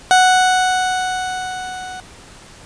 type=tone with level ramp; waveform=30% pulse; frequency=740 Hz; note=F#5; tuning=in tune; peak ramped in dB=-5 to -26 dBFS; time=0.11-2 s; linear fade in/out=0 ms; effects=pink hiss -41 dBFS RMS until 2.65 s + resampled to 22050 Hz